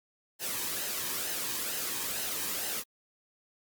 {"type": "noise with flanger", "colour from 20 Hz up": "white", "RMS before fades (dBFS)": -34, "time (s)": [0.39, 2.84], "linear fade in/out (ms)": 50, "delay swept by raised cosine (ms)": [0.86, 1.47], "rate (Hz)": 2.2, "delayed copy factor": -0.5, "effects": ["Opus 48 kbps"]}